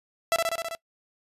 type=tone with echo; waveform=sawtooth; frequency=665 Hz; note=E5; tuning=15 cents sharp; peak=-16 dBFS; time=0.32-0.36 s; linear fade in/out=0 ms; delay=65 ms; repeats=6; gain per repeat=-2 dB; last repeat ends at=0.75 s; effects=noise-tail reverb RT60 0.1 s tail -22 dB re dry + resampled to 32000 Hz